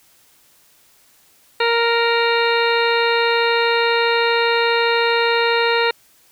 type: harmonic tone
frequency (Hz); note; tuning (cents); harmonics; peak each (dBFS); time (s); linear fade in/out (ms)
466.2; A#4; 0; 1 / 2 / 3 / 4 / 5 / 6 / 8 / 9; -18 / -21 / -23 / -24 / -25 / -26 / -27 / -28; 1.6-5.91; 5
effects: white hiss -54 dBFS RMS until 6.31 s